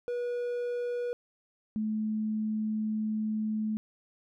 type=tone pair in turn; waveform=triangle / sine; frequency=484.8 / 216 Hz; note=B4 / A3; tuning=-32 / -32 cents; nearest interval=octave + major second; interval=1400 cents; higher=first; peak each=-28 dBFS; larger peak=neither; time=0.08-1.13 / 1.76-3.77 s; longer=second; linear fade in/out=0 ms; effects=none